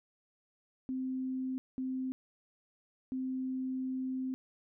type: tone bursts at uneven times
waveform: sine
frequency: 259.7 Hz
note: C4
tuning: 13 cents flat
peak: -33 dBFS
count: 3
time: 0.89-1.58 / 1.78-2.12 / 3.12-4.34 s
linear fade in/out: 0 ms
effects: none